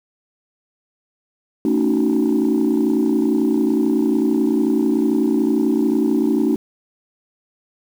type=chord; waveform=sine; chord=D# half-diminished seventh; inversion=second; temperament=just; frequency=224 / 280 / 311.1 / 373.4 Hz; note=A3 / C#4 / D#4 / F#4; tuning=+31 / +18 / 0 / +16 cents; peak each=-19 / -18 / -18 / -21 dBFS; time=1.65-6.56 s; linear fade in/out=2 ms; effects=tanh soft clip ceiling -9 dBFS + 7-bit